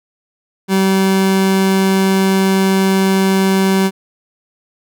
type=tone; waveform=30% pulse; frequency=191.9 Hz; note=G3; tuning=37 cents flat; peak=-8 dBFS; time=0.68-3.91 s; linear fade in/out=50 ms; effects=none